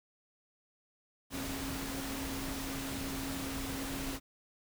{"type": "tone in noise", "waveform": "sine", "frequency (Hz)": 270.8, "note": "C#4", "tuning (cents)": -40, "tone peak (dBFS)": -40, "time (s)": [1.3, 4.2], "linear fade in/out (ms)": 50, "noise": "pink", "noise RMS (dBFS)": -40, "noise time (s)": [1.3, 4.2], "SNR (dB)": -3, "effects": []}